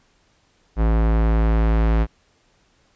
square tone with low-pass filter sweep, 55.2 Hz, A1, 6 cents sharp, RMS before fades -17 dBFS, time 0.76-2.07 s, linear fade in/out 50 ms, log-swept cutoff 1400 to 2200 Hz, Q 0.72, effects pink hiss -61 dBFS RMS until 2.95 s + resampled to 16000 Hz

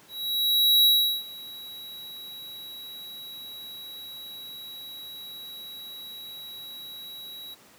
square tone with ADSR envelope, 3876 Hz, B7, 33 cents flat, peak -16 dBFS, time 0.08-7.55 s, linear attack 770 ms, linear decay 380 ms, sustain -23 dB, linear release 17 ms, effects pink hiss -54 dBFS RMS until 7.78 s + high-pass 150 Hz 12 dB/octave

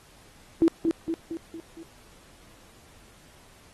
sine tone with echo, 329.6 Hz, E4, in tune, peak -15 dBFS, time 0.62-0.68 s, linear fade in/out 0 ms, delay 230 ms, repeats 5, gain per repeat -5 dB, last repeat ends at 1.83 s, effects pink hiss -55 dBFS RMS until 3.73 s + AAC 32 kbps

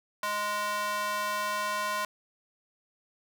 square tone with high-pass filter, 207.7 Hz, G#3, in tune, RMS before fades -31 dBFS, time 0.23-2.05 s, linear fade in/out 2 ms, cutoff 990 Hz, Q 2, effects none

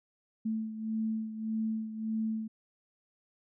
sine beating tone pair, 220 / 221.7 Hz, A3 / A3, 0 / +13 cents, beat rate 1.7 Hz, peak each -32 / -38 dBFS, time 0.45-2.48 s, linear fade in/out 10 ms, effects none

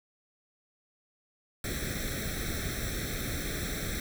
pink noise with comb filter, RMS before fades -34 dBFS, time 1.64-4 s, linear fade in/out 2 ms, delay 0.52 ms, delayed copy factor +1, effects none

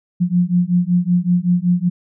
sine beating tone pair, 174.61 / 179.91 Hz, F3 / F#3, 0 / -48 cents, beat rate 5.3 Hz, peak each -16 / -16 dBFS, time 0.2-1.9 s, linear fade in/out 20 ms, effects none

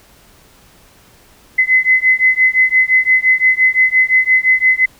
sine beating tone pair, 2033 / 2038.8 Hz, B6 / C7, +50 / -45 cents, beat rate 5.8 Hz, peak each -12 dBFS, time 1.58-4.86 s, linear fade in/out 10 ms, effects pink hiss -47 dBFS RMS until 4.99 s

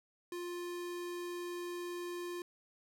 square tone, 351 Hz, F4, 9 cents sharp, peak -40 dBFS, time 0.32-2.42 s, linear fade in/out 2 ms, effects none

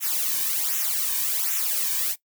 blue noise with flanger, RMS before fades -25 dBFS, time 0-2.16 s, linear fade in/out 50 ms, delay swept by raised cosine 0.21 to 1.51 ms, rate 1.3 Hz, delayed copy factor -0.75, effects noise-tail reverb RT60 0.1 s tail -18 dB re dry

